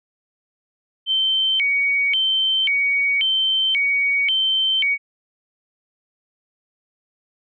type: tone with vibrato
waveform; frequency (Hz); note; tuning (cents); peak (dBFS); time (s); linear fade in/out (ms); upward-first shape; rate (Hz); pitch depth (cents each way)
sine; 2640; E7; +2; -16; 1.06-4.98; 50; square; 0.93; 280
effects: none